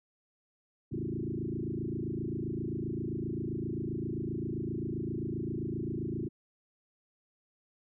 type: tone with frequency modulation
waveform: sine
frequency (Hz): 233.1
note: A#3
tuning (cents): 0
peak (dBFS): -32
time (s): 0.91-6.29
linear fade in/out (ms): 20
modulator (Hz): 27.6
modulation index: 5.1
effects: none